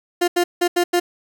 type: tone bursts at uneven times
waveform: 30% pulse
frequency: 351.5 Hz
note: F4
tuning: 11 cents sharp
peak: -12 dBFS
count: 5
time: 0.21-0.28 / 0.36-0.44 / 0.61-0.68 / 0.76-0.84 / 0.93-1 s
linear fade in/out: 10 ms
effects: none